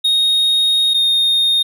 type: tone pair in turn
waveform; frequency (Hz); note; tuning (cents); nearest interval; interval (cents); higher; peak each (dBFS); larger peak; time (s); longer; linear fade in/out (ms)
triangle; 3729 / 3690; A#7 / A#7; 0 / -18; unison; 18; first; -10; neither; 0.04-0.94 / 0.94-1.63; first; 10
effects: none